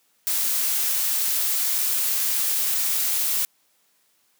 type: noise with dropouts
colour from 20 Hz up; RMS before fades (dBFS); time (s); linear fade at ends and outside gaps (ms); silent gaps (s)
blue; -23; 0.27-3.45; 0; 1.782-1.786
effects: white hiss -65 dBFS RMS until 4.39 s + high-pass 150 Hz 12 dB/octave